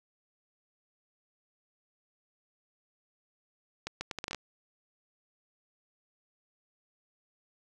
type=accelerating click train; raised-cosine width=0.2 ms; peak=-18 dBFS; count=9; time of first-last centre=3.87-4.347 s; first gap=140 ms; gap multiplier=0.73; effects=none